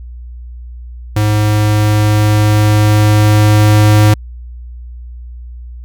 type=tone with level ramp; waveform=square; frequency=105.8 Hz; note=G#2; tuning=33 cents sharp; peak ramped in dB=-10 to -5 dBFS; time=1.16-4.14 s; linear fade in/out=5 ms; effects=added 60 Hz sine -26 dBFS peak until 5.84 s